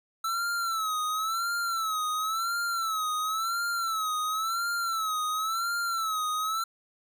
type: tone with vibrato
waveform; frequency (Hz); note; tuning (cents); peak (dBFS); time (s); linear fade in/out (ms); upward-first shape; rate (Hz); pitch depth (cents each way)
square; 1318.5; E6; 0; -28; 0.24-6.64; 5; sine; 0.95; 100
effects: none